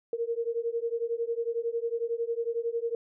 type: beating tone pair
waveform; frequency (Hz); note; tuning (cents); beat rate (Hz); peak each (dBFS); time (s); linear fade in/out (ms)
sine; 459.8 / 470.8; A#4 / A#4; -24 / +17; 11; -31; 0.13-2.95; 2
effects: none